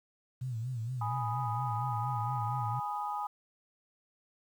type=tone with vibrato; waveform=sine; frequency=120 Hz; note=B2; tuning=49 cents flat; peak=-33 dBFS; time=0.41-2.8 s; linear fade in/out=10 ms; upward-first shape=sine; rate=4.3 Hz; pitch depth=140 cents each way
type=chord; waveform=sine; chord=G# minor; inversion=none; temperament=equal; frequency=830.6 / 987.8 / 1244.5 Hz; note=G#5 / B5 / D#6; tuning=0 / 0 / 0 cents; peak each=-35 / -39 / -38 dBFS; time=1.01-3.27 s; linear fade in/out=5 ms
effects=tanh soft clip ceiling -20 dBFS + 10-bit